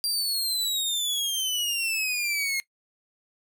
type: exponential sweep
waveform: sawtooth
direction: down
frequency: 4769 to 2139 Hz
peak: -22 dBFS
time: 0.04-2.6 s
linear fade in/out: 0 ms
effects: noise-tail reverb RT60 0.1 s tail -19 dB re dry